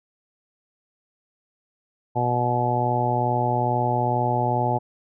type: harmonic tone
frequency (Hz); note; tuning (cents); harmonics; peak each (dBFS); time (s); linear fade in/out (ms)
122.3; B2; -16; 1 / 2 / 3 / 4 / 5 / 6 / 7; -25 / -31 / -30 / -32 / -29 / -27 / -24; 2.15-4.79; 20
effects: none